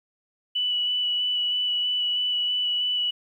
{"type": "tone with vibrato", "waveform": "sine", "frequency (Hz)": 2960, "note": "F#7", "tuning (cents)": 0, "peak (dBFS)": -22, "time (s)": [0.55, 3.11], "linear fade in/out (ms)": 10, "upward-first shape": "square", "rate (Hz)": 3.1, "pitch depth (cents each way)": 9, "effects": ["10-bit"]}